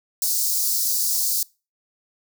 white high-pass noise, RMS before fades -22 dBFS, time 0.22-1.43 s, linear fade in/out 2 ms, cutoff 4400 Hz, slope 48 dB/octave, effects noise-tail reverb RT60 0.3 s tail -24 dB re dry

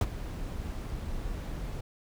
brown noise with ADSR envelope, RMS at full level -21 dBFS, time 0.01-1.81 s, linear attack 3 ms, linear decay 38 ms, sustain -15 dB, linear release 7 ms, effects none

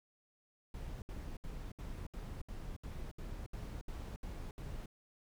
brown noise bursts, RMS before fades -44 dBFS, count 12, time 0.74-4.859 s, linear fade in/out 2 ms, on 280 ms, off 69 ms, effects none

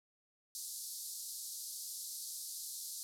white band-pass noise, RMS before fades -45 dBFS, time 0.55-3.03 s, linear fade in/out 0 ms, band 4100 to 13000 Hz, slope 48 dB/octave, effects none

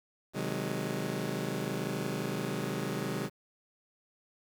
20% pulse chord, Ab dominant seventh, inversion first, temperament just, 129.78 / 155.74 / 186.89 / 207.7 Hz, C3 / Eb3 / Gb3 / Ab3, -14 / +2 / +18 / 0 cents, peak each -33 dBFS, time 0.33-3.3 s, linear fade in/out 50 ms, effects 9-bit

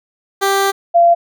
15% pulse / sine tone pair in turn, 392.9 / 686.1 Hz, G4 / F5, +4 / -31 cents, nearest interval minor seventh, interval 965 cents, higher second, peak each -6 dBFS, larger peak neither, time 0.41-0.72 / 0.94-1.15 s, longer first, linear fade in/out 20 ms, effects none

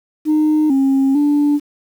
sine tone with pitch steps, 306.9 / 270.3 / 291.7 Hz, D#4 / C#4 / D4, -24 / -44 / -12 cents, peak -9 dBFS, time 0.25-1.6 s, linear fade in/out 50 ms, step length 450 ms, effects tanh soft clip ceiling -9 dBFS + 7-bit

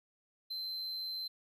triangle tone, 4093 Hz, C8, 39 cents flat, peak -36 dBFS, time 0.5-1.28 s, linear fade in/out 10 ms, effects none

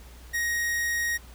45% pulse tone, 1878 Hz, A#6, 12 cents sharp, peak -25 dBFS, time 0.33-1.18 s, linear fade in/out 20 ms, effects added 60 Hz sine -45 dBFS peak until 1.34 s + pink hiss -52 dBFS RMS until 1.34 s

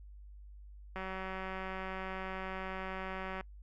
click train, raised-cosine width 0.5 ms, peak -26 dBFS, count 464, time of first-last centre 0.96-3.41 s, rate 189 Hz, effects noise-tail reverb RT60 0.1 s tail -25 dB re dry + added 50 Hz sine -49 dBFS peak until 3.62 s

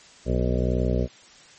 harmonic tone, 61.8 Hz, B1, 2 cents sharp, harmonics 1 / 2 / 3 / 4 / 6 / 7 / 8 / 9 / 10, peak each -24 / -27 / -29 / -30 / -32 / -32 / -33 / -34 / -34 dBFS, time 0.25-1.08 s, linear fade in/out 50 ms, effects white hiss -50 dBFS RMS until 1.58 s + MP3 32 kbps

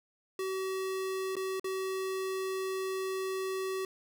square tone with dropouts, 380 Hz, F#4, 46 cents sharp, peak -33 dBFS, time 0.39-3.85 s, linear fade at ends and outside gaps 2 ms, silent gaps 1.355-1.366 / 1.597-1.643 s, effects none

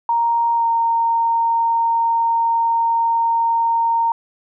sine tone with pitch glide, 932.3 to 922.1 Hz, A#5 to A#5, 0 to -19 cents, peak -14 dBFS, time 0.09-4.12 s, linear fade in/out 2 ms, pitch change -19 cents, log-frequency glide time 0.55-0.66 s, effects none

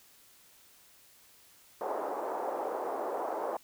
white band-pass noise, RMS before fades -35 dBFS, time 1.81-3.57 s, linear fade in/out 2 ms, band 380 to 870 Hz, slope 24 dB/octave, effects white hiss -60 dBFS RMS until 3.63 s

